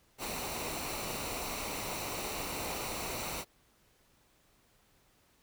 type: noise with comb filter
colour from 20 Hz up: pink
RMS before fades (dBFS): -38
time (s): 0.18-3.45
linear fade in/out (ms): 50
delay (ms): 0.6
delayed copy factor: -0.55
effects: pink hiss -68 dBFS RMS until 5.42 s